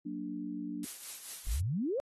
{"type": "chord", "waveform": "sine", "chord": "Gb augmented", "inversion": "none", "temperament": "equal", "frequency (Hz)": [185, 233.1, 293.7], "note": ["Gb3", "Bb3", "D4"], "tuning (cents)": [0, 0, 0], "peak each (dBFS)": [-43, -42, -38], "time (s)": [0.05, 0.85], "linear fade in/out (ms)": 10}
{"type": "noise with tremolo", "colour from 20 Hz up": "blue", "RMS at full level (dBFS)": -40, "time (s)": [0.83, 1.6], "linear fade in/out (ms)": 2, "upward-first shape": "triangle", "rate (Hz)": 4.6, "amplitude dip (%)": 60}
{"type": "exponential sweep", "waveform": "sine", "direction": "up", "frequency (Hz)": [43.77, 587], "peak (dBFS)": -30, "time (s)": [1.47, 2], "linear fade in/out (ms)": 0}
{"effects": ["AAC 32 kbps"]}